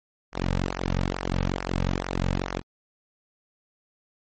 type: tone with flanger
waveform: sawtooth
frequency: 45.54 Hz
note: F#1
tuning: 27 cents flat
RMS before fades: -27 dBFS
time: 0.32-2.62 s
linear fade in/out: 50 ms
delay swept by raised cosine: 0.25 to 2.95 ms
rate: 2.3 Hz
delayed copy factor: -0.8
effects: low-pass 6000 Hz 12 dB/octave + MP3 32 kbps